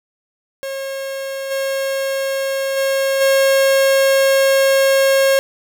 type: tone with level steps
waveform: 45% pulse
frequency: 542 Hz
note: C#5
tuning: 39 cents flat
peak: -23 / -18 / -15 / -11 dBFS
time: 0.63-5.39 s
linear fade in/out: 0 ms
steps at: 1.5 / 2.76 / 3.2 s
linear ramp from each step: 20 ms
effects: none